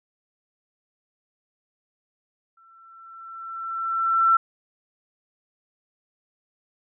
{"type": "tone with exponential growth", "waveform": "sine", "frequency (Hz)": 1343, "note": "E6", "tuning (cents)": 32, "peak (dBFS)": -13, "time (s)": [2.57, 4.37], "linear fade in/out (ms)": 5, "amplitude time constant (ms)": 390, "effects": []}